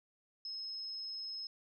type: tone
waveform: sine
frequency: 5170 Hz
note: E8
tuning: 34 cents flat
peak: -40 dBFS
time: 0.45-1.47 s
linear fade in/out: 2 ms
effects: none